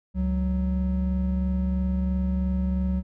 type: tone pair together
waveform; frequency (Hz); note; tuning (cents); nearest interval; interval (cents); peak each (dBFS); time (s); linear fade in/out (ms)
triangle; 69.63 / 185.9; C#2 / F#3; +8 / +8; octave + perfect fourth; 1700; -23; 0.14-3.03; 50
effects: none